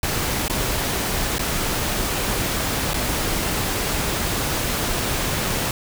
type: noise with dropouts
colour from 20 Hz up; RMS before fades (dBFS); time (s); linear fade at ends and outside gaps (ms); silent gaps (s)
pink; -23; 0.03-5.71; 1; 0.481-0.498 / 1.383-1.393 / 2.934-2.942
effects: none